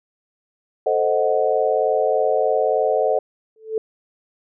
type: chord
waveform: sine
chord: A diminished seventh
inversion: none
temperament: equal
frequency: 440 / 523.3 / 622.3 / 740 Hz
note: A4 / C5 / Eb5 / Gb5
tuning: 0 / 0 / 0 / 0 cents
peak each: -21 / -21 / -21 / -23 dBFS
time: 0.86-3.19 s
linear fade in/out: 5 ms
type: tone with exponential growth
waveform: sine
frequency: 440 Hz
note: A4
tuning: in tune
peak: -15 dBFS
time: 3.56-3.78 s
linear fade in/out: 2 ms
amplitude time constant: 47 ms
effects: none